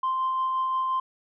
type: tone with tremolo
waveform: sine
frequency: 1044 Hz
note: C6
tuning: 4 cents flat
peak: -21 dBFS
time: 0.03-1 s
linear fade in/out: 5 ms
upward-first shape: sine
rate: 5.7 Hz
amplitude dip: 25%
effects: tanh soft clip ceiling -20 dBFS